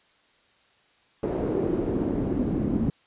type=noise with band-pass filter sweep; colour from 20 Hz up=brown; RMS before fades=-26 dBFS; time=1.23-2.9 s; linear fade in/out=2 ms; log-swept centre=440 to 230 Hz; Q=2.6; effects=white hiss -62 dBFS RMS until 3.06 s + resampled to 8000 Hz